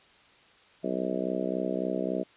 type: harmonic tone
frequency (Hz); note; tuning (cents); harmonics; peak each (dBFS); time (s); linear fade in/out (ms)
63.6; C2; -48; 3 / 4 / 5 / 6 / 7 / 8 / 9 / 10; -35 / -35 / -35 / -35 / -37 / -38 / -38 / -35; 0.83-2.24; 20
effects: white hiss -58 dBFS RMS until 2.36 s + resampled to 8000 Hz